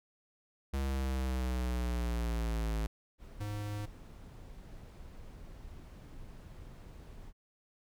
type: linear sweep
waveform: square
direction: down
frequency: 68.3 to 53.7 Hz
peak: -32 dBFS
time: 0.73-2.87 s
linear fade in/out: 10 ms
type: noise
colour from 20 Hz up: brown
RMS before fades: -49 dBFS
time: 3.18-7.33 s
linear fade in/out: 50 ms
type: tone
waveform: square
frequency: 103.83 Hz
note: G#2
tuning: in tune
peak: -37 dBFS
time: 3.4-3.86 s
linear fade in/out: 10 ms
effects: none